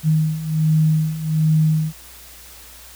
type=beating tone pair; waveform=sine; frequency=155.56 / 156.86 Hz; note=D#3 / D#3; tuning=0 / +14 cents; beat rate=1.3 Hz; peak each=-20 / -16 dBFS; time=0.03-1.93 s; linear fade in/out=50 ms; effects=added 60 Hz sine -47 dBFS peak until 2.95 s + white hiss -42 dBFS RMS until 2.95 s